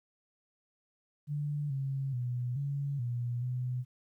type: tone with pitch steps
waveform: sine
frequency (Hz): 146.6 / 135.9 / 123.2 / 140.9 / 120.8 / 125.4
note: D3 / C#3 / B2 / C#3 / B2 / B2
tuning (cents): -3 / -34 / -4 / +29 / -38 / +27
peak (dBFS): -31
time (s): 1.27-3.85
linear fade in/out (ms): 50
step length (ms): 430
effects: 12-bit